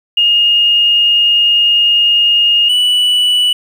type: tone pair in turn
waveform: sine / triangle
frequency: 2845 / 2958 Hz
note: F7 / F#7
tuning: +31 / -1 cents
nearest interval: minor second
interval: 68 cents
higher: second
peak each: -7 dBFS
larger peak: neither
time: 0.17-2.69 / 2.69-3.53 s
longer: first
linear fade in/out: 5 ms
effects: 7-bit